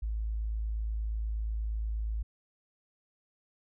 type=tone; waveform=sine; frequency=54.2 Hz; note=A1; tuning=25 cents flat; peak=-30 dBFS; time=0.02-2.23 s; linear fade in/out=10 ms; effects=none